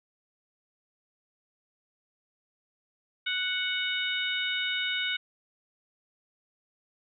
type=harmonic tone; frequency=740 Hz; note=F#5; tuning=in tune; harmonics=2 / 3 / 4 / 5; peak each=-33 / -33 / -33 / -33 dBFS; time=3.26-5.17 s; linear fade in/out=10 ms; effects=none